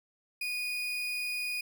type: tone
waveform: 35% pulse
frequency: 2468 Hz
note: D#7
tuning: 15 cents flat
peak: -30 dBFS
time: 0.41-1.61 s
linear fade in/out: 5 ms
effects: none